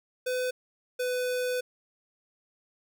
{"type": "tone pair in turn", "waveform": "square", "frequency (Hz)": [504, 499.7], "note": ["B4", "B4"], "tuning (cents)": [35, 20], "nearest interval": "unison", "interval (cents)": 15, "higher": "first", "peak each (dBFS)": -28, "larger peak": "neither", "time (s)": [[0.26, 0.51], [0.99, 1.61]], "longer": "second", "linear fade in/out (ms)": 10, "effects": []}